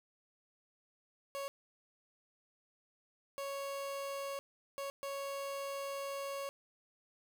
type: tone bursts at uneven times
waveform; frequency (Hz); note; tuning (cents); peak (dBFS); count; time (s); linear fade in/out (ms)
30% pulse; 554.4; C#5; 0; -36; 4; 1.35-1.48 / 3.38-4.39 / 4.78-4.9 / 5.03-6.49; 0
effects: none